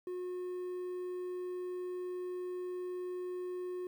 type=tone; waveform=triangle; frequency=361.9 Hz; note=F#4; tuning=38 cents flat; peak=-35 dBFS; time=0.07-3.87 s; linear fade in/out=2 ms; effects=11-bit